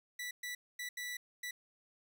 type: tone bursts at uneven times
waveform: sawtooth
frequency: 1966 Hz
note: B6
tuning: 8 cents flat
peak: -36 dBFS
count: 5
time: 0.19-0.31 / 0.43-0.55 / 0.79-0.89 / 0.97-1.17 / 1.43-1.51 s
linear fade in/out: 5 ms
effects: none